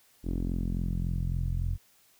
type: tone with low-pass filter sweep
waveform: sawtooth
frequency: 43.65 Hz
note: F1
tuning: in tune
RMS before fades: -30 dBFS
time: 0.23-1.78 s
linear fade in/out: 50 ms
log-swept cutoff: 310 to 100 Hz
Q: 2.4
effects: white hiss -63 dBFS RMS until 2.19 s